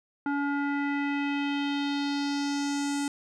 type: tone with low-pass filter sweep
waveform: square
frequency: 284.2 Hz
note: C#4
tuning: 43 cents sharp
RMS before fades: -29 dBFS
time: 0.26-3.08 s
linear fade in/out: 2 ms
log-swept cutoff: 1300 to 8400 Hz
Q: 2.6
effects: none